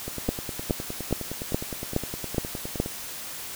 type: two click trains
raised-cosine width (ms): 2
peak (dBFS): -19 / -9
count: 28 / 7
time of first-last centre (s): 0.08-2.861 / 0.29-2.8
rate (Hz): 9.71 / 2.39
effects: white hiss -37 dBFS RMS until 3.55 s